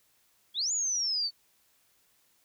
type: exponential two-way sweep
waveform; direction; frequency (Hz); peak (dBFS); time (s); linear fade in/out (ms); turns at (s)
sine; up then down; 3241 to 7040 to 4434; -27; 0.54-1.31; 50; 0.72
effects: white hiss -68 dBFS RMS until 2.44 s